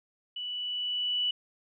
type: tone with level ramp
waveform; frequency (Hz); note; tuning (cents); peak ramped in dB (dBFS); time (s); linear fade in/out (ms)
sine; 2960; F#7; 0; -34 to -25; 0.36-1.31; 5
effects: none